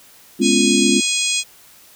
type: chord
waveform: sine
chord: C# dominant seventh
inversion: second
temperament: just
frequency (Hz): 207.9 / 249.5 / 277.2 / 346.5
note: G#3 / B3 / C#4 / E#4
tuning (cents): +2 / +18 / 0 / -14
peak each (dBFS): -19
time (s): 0.39-1.01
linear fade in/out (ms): 20
type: harmonic tone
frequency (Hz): 829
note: G#5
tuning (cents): -3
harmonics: 3 / 4 / 5 / 6 / 7 / 8 / 9 / 10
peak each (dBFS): -23 / -23 / -27 / -27 / -32 / -24 / -27 / -25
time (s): 0.41-1.44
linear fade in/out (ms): 50
effects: white hiss -47 dBFS RMS until 1.95 s